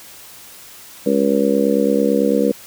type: harmonic tone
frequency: 69 Hz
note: C#2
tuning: 7 cents flat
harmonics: 3 / 4 / 5 / 6 / 7 / 8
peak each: -19 / -19 / -24 / -25 / -17 / -24 dBFS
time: 1.06-2.52 s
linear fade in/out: 5 ms
effects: white hiss -40 dBFS RMS until 2.66 s